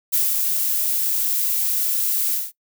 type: noise with ADSR envelope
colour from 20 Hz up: violet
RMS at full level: -18 dBFS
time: 0.12-2.52 s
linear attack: 20 ms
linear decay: 170 ms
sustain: -3 dB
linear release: 190 ms
effects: noise-tail reverb RT60 0.1 s tail -20 dB re dry